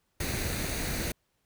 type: noise with comb filter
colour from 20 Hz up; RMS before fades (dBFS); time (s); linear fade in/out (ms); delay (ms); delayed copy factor
pink; -32; 0.2-1.12; 5; 0.47; +0.5
effects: pink hiss -75 dBFS RMS until 1.45 s